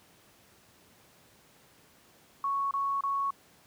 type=tone bursts; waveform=sine; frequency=1108.7 Hz; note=C#6; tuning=in tune; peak=-27 dBFS; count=3; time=2.44-3.306 s; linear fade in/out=2 ms; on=270 ms; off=28 ms; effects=pink hiss -60 dBFS RMS until 3.66 s + high-pass 100 Hz 12 dB/octave